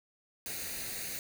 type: noise with comb filter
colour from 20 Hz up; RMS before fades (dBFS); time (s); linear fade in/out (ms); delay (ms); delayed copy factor
white; -39; 0.46-1.19; 0; 0.46; +0.6
effects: none